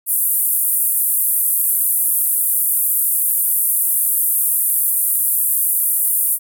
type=band-pass noise; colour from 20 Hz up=white; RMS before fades=-17 dBFS; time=0.06-6.39 s; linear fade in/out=50 ms; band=9500 to 15000 Hz; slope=48 dB/octave; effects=none

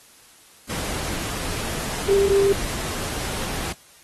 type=tone in noise; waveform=sine; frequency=396.2 Hz; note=G4; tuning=18 cents sharp; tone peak=-14 dBFS; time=2.08-2.53 s; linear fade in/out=10 ms; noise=pink; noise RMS=-29 dBFS; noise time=0.69-3.73 s; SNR=+12 dB; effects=white hiss -51 dBFS RMS until 4.03 s + AAC 32 kbps

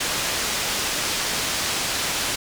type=low-pass noise; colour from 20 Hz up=white; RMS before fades=-25 dBFS; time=0-2.36 s; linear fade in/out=10 ms; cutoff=6700 Hz; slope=12 dB/octave; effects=none

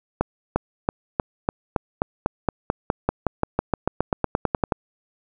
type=accelerating click train; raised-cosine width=1 ms; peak=-5 dBFS; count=25; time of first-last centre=0.21-4.722 s; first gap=350 ms; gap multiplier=0.94; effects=none

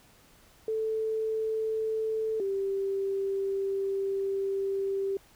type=tone pair in turn; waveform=sine; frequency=440 / 391.3 Hz; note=A4 / G4; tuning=0 / -3 cents; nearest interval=major second; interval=203 cents; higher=first; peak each=-27 / -27 dBFS; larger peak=neither; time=0.68-2.4 / 2.4-5.17 s; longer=second; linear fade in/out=2 ms; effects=pink hiss -59 dBFS RMS until 5.35 s

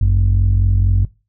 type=tone pair together; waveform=sine; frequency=50.33 / 94.6 Hz; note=G1 / F#2; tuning=+46 / +39 cents; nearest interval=major seventh; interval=1093 cents; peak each=-11 dBFS; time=0.01-1.05 s; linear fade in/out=5 ms; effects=noise-tail reverb RT60 0.3 s tail -22 dB re dry + tanh soft clip ceiling -7 dBFS

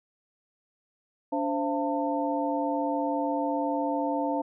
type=tone cluster; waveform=sine; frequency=288.9 / 523 / 679 / 896 Hz; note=D4 / C5 / F5 / A5; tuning=-28 / -1 / -49 / +31 cents; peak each=-29 / -32 / -32 / -31 dBFS; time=1.32-4.42 s; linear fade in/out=10 ms; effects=none

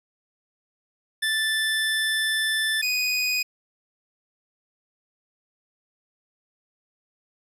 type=tone pair in turn; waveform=25% pulse; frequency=1760 / 2489 Hz; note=A6 / D#7; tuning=0 / 0 cents; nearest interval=tritone; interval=600 cents; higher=second; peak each=-18 dBFS; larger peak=neither; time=1.22-2.82 / 2.82-3.43 s; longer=first; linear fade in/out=10 ms; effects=resampled to 32000 Hz + 10-bit

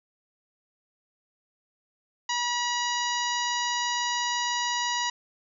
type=harmonic tone; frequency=966 Hz; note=B5; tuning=39 cents flat; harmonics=1 / 2 / 3 / 4 / 5 / 6 / 7; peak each=-29 / -32 / -34 / -35 / -36 / -37 / -37 dBFS; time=2.29-5.1 s; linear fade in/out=5 ms; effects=none

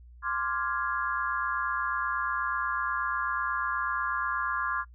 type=chord; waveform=sine; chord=D half-diminished seventh; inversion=third; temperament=equal; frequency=1046.5 / 1174.7 / 1396.9 / 1661.2 Hz; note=C6 / D6 / F6 / Ab6; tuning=0 / 0 / 0 / 0 cents; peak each=-33 dBFS; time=0.22-4.85 s; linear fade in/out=50 ms; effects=noise-tail reverb RT60 0.1 s tail -22 dB re dry + added 60 Hz sine -48 dBFS peak until 4.94 s

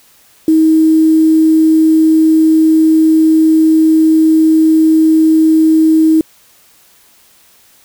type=tone with quantisation; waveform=sine; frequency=317.5 Hz; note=D#4; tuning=35 cents sharp; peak=-5 dBFS; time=0.48-6.21 s; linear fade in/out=2 ms; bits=5; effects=white hiss -47 dBFS RMS until 7.84 s

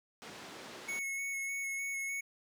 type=band-pass noise; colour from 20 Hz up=pink; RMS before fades=-49 dBFS; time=0.22-0.99 s; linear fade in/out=0 ms; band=240 to 6200 Hz; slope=12 dB/octave
type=tone with vibrato; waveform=square; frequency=2200 Hz; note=C#7; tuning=14 cents flat; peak=-36 dBFS; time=0.88-2.21 s; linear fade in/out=10 ms; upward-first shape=square; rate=3.3 Hz; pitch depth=12 cents each way
effects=none

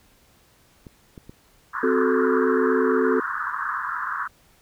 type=clicks; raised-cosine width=3 ms; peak=-27 dBFS; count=3; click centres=0.868 / 1.178 / 1.295 s
type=band-pass noise; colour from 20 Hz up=pink; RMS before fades=-28 dBFS; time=1.73-4.28 s; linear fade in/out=20 ms; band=1000 to 1700 Hz; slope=96 dB/octave
type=chord; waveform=sine; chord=F# diminished; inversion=second; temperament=equal with one note detuned; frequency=261.6 / 370 / 438.7 Hz; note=C4 / F#4 / A4; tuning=0 / 0 / -5 cents; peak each=-23 / -23 / -21 dBFS; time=1.83-3.2 s; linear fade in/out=5 ms
effects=pink hiss -58 dBFS RMS until 4.61 s

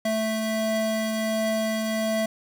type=tone pair together; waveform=square; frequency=220 / 658.6 Hz; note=A3 / E5; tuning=0 / -2 cents; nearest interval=octave + perfect fifth; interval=1898 cents; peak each=-27 dBFS; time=0.05-2.26 s; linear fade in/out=5 ms; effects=none

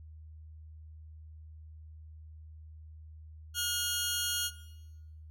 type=tone pair together; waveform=15% pulse; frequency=1434 / 3250 Hz; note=F6 / G#7; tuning=+45 / -38 cents; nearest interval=octave + major second; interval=1417 cents; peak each=-26 dBFS; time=3.54-4.51 s; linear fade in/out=50 ms; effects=noise-tail reverb RT60 1.0 s tail -17 dB re dry + added 78 Hz sine -47 dBFS peak until 5.3 s

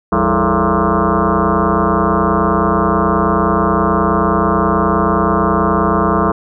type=tone with frequency modulation; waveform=sine; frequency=426.3 Hz; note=G#4; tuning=45 cents sharp; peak=-10 dBFS; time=0.12-6.32 s; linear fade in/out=5 ms; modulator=126 Hz; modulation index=6.8; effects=none

